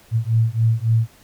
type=beating tone pair; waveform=sine; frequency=111.6 / 115.2 Hz; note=A2 / A#2; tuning=+25 / -20 cents; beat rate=3.6 Hz; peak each=-18 dBFS; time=0.11-1.08 s; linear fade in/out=50 ms; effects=pink hiss -51 dBFS RMS until 1.23 s